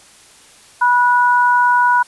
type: tone pair together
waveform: sine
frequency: 977.8 / 1465 Hz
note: B5 / F#6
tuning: -18 / -18 cents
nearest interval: perfect fifth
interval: 700 cents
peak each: -11 / -15 dBFS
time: 0.81-2.03 s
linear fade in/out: 10 ms
effects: white hiss -45 dBFS RMS until 2.07 s + resampled to 24000 Hz